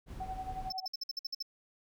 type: noise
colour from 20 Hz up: brown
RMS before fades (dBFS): -44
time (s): 0.06-0.73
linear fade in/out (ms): 50
type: tone with tremolo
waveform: sine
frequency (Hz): 754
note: F#5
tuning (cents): +32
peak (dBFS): -35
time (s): 0.2-0.86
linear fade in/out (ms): 5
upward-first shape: sine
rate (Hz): 11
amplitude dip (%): 80
type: tone bursts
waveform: triangle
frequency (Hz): 5280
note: E8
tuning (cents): +2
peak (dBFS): -33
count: 10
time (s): 0.7-1.426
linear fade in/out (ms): 5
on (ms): 24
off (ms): 54
effects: none